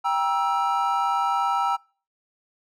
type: chord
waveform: triangle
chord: E diminished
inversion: first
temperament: just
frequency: 791.1 / 949.3 / 1318.5 Hz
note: G5 / Bb5 / E6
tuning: +16 / +31 / 0 cents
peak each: -23 dBFS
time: 0.04-1.77 s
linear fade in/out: 20 ms
effects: noise-tail reverb RT60 0.4 s tail -26 dB re dry